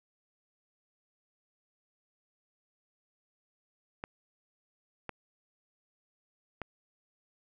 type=clicks; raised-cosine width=0.5 ms; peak=-22 dBFS; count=3; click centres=4.039 / 5.093 / 6.617 s; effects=none